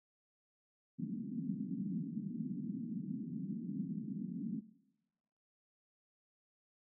white band-pass noise, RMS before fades -41 dBFS, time 0.98-4.61 s, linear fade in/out 20 ms, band 160 to 260 Hz, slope 48 dB/octave, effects noise-tail reverb RT60 1.0 s tail -19 dB re dry

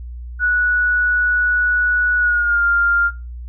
sine tone with pitch glide, 1470 to 1398.8 Hz, F#6 to F6, -12 to +2 cents, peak -13 dBFS, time 0.39-3.11 s, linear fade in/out 50 ms, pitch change -86 cents, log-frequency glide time 2.17-2.64 s, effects noise-tail reverb RT60 0.3 s tail -20 dB re dry + added 60 Hz sine -28 dBFS peak until 3.48 s

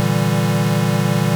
square chord, E half-diminished seventh, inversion second, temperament equal, 116.54 / 146.83 / 164.81 / 196 Hz, Bb2 / D3 / E3 / G3, 0 / 0 / 0 / 0 cents, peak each -21 dBFS, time 0-1.35 s, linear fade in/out 0 ms, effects none

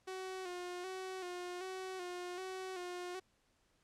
sawtooth tone with vibrato, 366.2 Hz, F#4, 18 cents flat, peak -38 dBFS, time 0.07-3.2 s, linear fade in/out 10 ms, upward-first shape square, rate 1.3 Hz, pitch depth 44 cents each way, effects pink hiss -75 dBFS RMS until 3.83 s + low-pass 9000 Hz 12 dB/octave

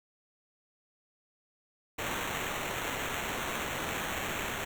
blue noise with sample-and-hold, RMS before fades -35 dBFS, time 1.98-4.65 s, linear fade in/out 10 ms, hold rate 4900 Hz, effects none

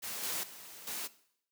white noise with level steps, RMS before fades -40 / -36 / -50 / -39 dBFS, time 0.02-1.08 s, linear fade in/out 20 ms, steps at 0.23 / 0.43 / 0.87 s, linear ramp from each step 5 ms, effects noise-tail reverb RT60 0.7 s tail -18 dB re dry + high-pass 150 Hz 12 dB/octave

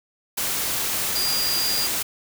sine tone in noise, 4810 Hz, D8, 41 cents sharp, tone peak -23 dBFS, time 1.15-1.87 s, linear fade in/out 10 ms, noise white, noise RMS -25 dBFS, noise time 0.37-2.03 s, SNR -1 dB, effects none

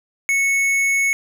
sine tone with tanh clipping, 2206 Hz, C#7, 9 cents flat, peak -17 dBFS, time 0.29-1.13 s, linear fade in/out 0 ms, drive 13 dB, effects none

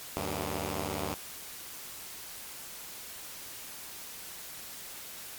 5% pulse tone pair together, 75.2 / 96 Hz, D2 / G2, +42 / -36 cents, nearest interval major third, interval 422 cents, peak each -24 dBFS, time 0.17-1.14 s, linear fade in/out 0 ms, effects white hiss -44 dBFS RMS until 5.38 s + MP3 96 kbps

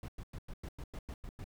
brown noise bursts, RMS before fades -43 dBFS, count 10, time 0.03-1.442 s, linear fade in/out 2 ms, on 53 ms, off 98 ms, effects none

